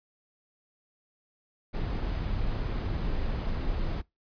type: noise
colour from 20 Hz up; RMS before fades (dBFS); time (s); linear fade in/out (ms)
brown; -30; 1.73-4.02; 20
effects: noise-tail reverb RT60 0.2 s tail -23 dB re dry + resampled to 11025 Hz